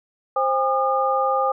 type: tone cluster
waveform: sine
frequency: 526 / 808 / 1216 Hz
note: C5 / G#5 / D#6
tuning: +9 / -48 / -40 cents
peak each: -22 dBFS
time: 0.36-1.52 s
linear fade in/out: 5 ms
effects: none